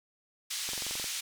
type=band-pass noise; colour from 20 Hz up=pink; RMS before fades=-36 dBFS; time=0.5-1.21 s; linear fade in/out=10 ms; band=3200 to 9700 Hz; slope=12 dB/octave
type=click train; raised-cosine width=1 ms; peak=-29 dBFS; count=9; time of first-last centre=0.69-1.042 s; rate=22.7 Hz
effects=none